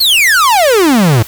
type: exponential sweep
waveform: 45% pulse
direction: down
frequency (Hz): 4514 to 103.83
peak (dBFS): -6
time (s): 0-1.23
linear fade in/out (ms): 10
effects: added 60 Hz sine -40 dBFS peak until 1.27 s + white hiss -31 dBFS RMS until 1.27 s